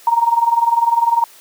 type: tone with tremolo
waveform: sine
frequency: 932.3 Hz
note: A#5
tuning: in tune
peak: -8 dBFS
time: 0.07-1.24 s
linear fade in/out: 2 ms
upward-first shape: sine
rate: 20 Hz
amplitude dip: 80%
effects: white hiss -44 dBFS RMS until 1.4 s + high-pass 300 Hz 12 dB/octave